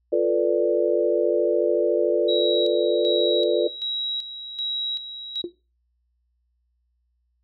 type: chord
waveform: sine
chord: B half-diminished seventh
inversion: second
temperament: equal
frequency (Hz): 349.2 / 440 / 493.9 / 587.3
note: F4 / A4 / B4 / D5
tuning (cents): 0 / 0 / 0 / 0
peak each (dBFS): -23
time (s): 0.12-3.68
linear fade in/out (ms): 10
type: tone with tremolo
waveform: sine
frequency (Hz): 3859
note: B7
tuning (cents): -41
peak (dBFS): -24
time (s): 2.28-5.42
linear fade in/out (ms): 10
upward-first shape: square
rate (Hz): 1.3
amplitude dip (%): 65
type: tone with exponential decay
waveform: sine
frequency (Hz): 349.2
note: F4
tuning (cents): 0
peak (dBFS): -22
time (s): 5.44-5.54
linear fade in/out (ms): 2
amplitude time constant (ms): 21
effects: noise-tail reverb RT60 0.3 s tail -18 dB re dry + added 60 Hz sine -67 dBFS peak until 7.43 s